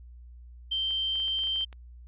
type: tone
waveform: sine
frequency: 3130 Hz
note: G7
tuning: 3 cents flat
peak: -26 dBFS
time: 0.71-1.65 s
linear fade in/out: 10 ms
type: clicks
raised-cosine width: 0.2 ms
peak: -30 dBFS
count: 10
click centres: 0.908 / 1.156 / 1.201 / 1.281 / 1.39 / 1.437 / 1.472 / 1.56 / 1.61 / 1.728 s
effects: added 60 Hz sine -45 dBFS peak until 2.07 s + resampled to 8000 Hz